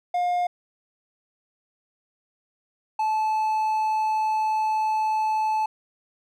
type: tone pair in turn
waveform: triangle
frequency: 711 / 868.3 Hz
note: F5 / A5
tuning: +31 / -23 cents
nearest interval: minor third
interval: 346 cents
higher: second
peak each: -19 dBFS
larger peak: neither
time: 0.14-0.47 / 2.99-5.66 s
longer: second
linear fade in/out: 5 ms
effects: none